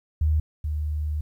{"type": "tone pair in turn", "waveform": "sine", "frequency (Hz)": [77, 75.72], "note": ["D#2", "D#2"], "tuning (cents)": [-17, -47], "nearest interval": "unison", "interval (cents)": 30, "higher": "first", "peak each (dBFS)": [-18, -24], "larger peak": "first", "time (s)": [[0.21, 0.4], [0.64, 1.21]], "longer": "second", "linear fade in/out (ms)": 5, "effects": ["10-bit"]}